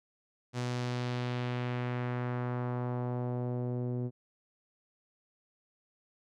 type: tone with low-pass filter sweep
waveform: sawtooth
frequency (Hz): 123.3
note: B2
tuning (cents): -2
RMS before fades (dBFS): -34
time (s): 0.53-4.11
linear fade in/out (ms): 50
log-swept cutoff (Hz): 6900 to 370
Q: 1.2
effects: none